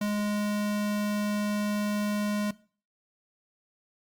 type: tone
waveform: square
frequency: 207.7 Hz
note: G#3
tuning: in tune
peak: -27 dBFS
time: 0.01-2.51 s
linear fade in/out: 5 ms
effects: noise-tail reverb RT60 0.4 s tail -19 dB re dry + Opus 48 kbps